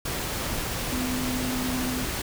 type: tone in noise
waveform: sine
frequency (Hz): 252.8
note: B3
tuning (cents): +41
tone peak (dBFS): -28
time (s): 0.92-2.04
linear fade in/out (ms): 5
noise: pink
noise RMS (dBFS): -30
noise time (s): 0.05-2.22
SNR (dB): -1
effects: none

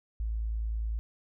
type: tone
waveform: sine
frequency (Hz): 55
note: A1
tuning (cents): 0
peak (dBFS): -29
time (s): 0.2-0.99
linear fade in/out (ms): 0
effects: none

